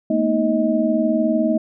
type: tone cluster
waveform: sine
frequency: 219.9 / 239.8 / 313.3 / 630 Hz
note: A3 / A#3 / D#4 / D#5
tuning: -1 / +49 / +12 / +21 cents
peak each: -21 dBFS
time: 0.1-1.58 s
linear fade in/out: 5 ms
effects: none